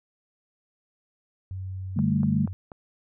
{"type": "tone", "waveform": "sine", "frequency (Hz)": 94.2, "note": "F#2", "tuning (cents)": 32, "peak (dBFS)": -31, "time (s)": [1.51, 2.53], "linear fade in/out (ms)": 0}
{"type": "chord", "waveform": "sine", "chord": "D suspended fourth", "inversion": "none", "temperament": "just", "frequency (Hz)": [146.83, 195.78, 220.2], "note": ["D3", "G3", "A3"], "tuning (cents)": [0, -2, 2], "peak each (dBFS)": -25, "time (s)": [1.96, 2.46], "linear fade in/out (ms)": 10}
{"type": "click train", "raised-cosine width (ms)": 1, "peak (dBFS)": -27, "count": 4, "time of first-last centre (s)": [1.99, 2.718], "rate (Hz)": 4.12}
{"effects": []}